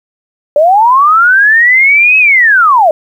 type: linear two-way sweep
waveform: sine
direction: up then down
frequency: 565 to 2582 to 586 Hz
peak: -3 dBFS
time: 0.56-2.91 s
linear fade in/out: 2 ms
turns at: 2.18 s
effects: 7-bit